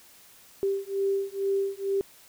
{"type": "beating tone pair", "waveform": "sine", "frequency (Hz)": [392, 394.2], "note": ["G4", "G4"], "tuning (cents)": [0, 10], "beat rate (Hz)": 2.2, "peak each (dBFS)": -28, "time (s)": [0.63, 2.01], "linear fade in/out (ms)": 0, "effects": ["white hiss -54 dBFS RMS until 2.28 s"]}